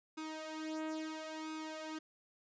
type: tone with flanger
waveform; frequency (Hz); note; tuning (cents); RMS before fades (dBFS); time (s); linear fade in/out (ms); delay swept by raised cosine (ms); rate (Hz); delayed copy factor
sawtooth; 314; D#4; +16; -43; 0.17-1.99; 10; 0.8 to 3.1; 0.74; +0.75
effects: resampled to 16000 Hz